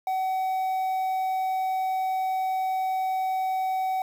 triangle tone with quantisation, 755 Hz, F#5, 35 cents sharp, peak -22 dBFS, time 0.07-4.02 s, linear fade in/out 2 ms, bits 8, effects none

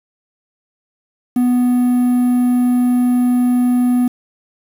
triangle tone with quantisation, 246.9 Hz, B3, in tune, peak -9 dBFS, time 1.36-4.08 s, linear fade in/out 5 ms, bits 6, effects none

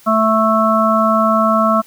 harmonic tone, 220 Hz, A3, in tune, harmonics 1 / 3 / 5 / 6, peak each -16 / -16 / -16 / -16 dBFS, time 0.06-1.82 s, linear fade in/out 20 ms, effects white hiss -46 dBFS RMS until 1.86 s

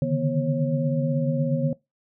sine tone cluster, 141.1 / 149.1 / 157.6 / 241.3 / 542 Hz, C#3 / D3 / D#3 / B3 / C#5, +31 / +27 / +23 / -40 / -39 cents, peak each -27 dBFS, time 0.02-1.73 s, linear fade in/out 2 ms, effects noise-tail reverb RT60 0.2 s tail -21 dB re dry

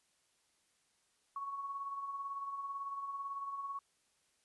sine tone with tremolo, 1111 Hz, C#6, 4 cents sharp, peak -37 dBFS, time 1.36-3.79 s, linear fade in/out 2 ms, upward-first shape sine, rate 18 Hz, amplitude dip 45%, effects white hiss -75 dBFS RMS until 4.44 s + resampled to 24000 Hz

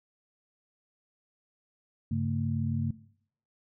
sine tone cluster, 99.4 / 138.6 / 225.6 Hz, G2 / C#3 / A3, +25 / 0 / +44 cents, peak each -31 dBFS, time 2.11-2.91 s, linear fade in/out 5 ms, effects noise-tail reverb RT60 0.6 s tail -18 dB re dry

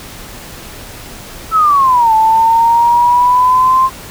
sine exponential two-way sweep, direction down then up, 1332 to 875 to 1054 Hz, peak -6 dBFS, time 1.51-3.9 s, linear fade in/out 50 ms, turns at 2.14 s, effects pink hiss -31 dBFS RMS until 4.1 s

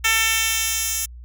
10% pulse tone with high-pass filter sweep, 447.1 Hz, A4, 28 cents sharp, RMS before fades -21 dBFS, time 0.04-1.06 s, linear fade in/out 10 ms, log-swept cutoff 2000 to 6600 Hz, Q 0.89, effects added 60 Hz sine -36 dBFS peak until 1.24 s

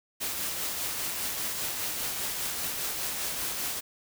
white noise with tremolo, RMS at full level -31 dBFS, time 0.2-3.81 s, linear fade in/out 20 ms, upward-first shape triangle, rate 5 Hz, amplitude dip 35%, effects none

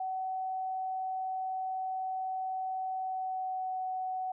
sine tone with pitch glide, 754 to 747.5 Hz, F#5 to F#5, +32 to +17 cents, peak -32 dBFS, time 0-4.32 s, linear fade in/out 5 ms, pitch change -15 cents, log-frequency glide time 3-3.8 s, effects none

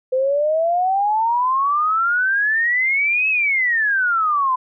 sine exponential two-way sweep, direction up then down, 508 to 2605 to 1003 Hz, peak -15 dBFS, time 0.12-4.56 s, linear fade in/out 10 ms, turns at 3.29 s, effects none

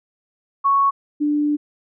sine tone pair in turn, 1108.7 / 295.4 Hz, C#6 / D4, 0 / +10 cents, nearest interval octave + major seventh, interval 2290 cents, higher first, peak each -13 / -16 dBFS, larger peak first, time 0.64-0.91 / 1.2-1.57 s, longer second, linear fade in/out 20 ms, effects none

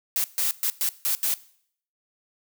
blue noise bursts at uneven times, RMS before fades -24 dBFS, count 6, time 0.16-0.24 / 0.38-0.51 / 0.63-0.7 / 0.81-0.89 / 1.05-1.15 / 1.23-1.34 s, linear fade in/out 0 ms, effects noise-tail reverb RT60 0.6 s tail -19 dB re dry

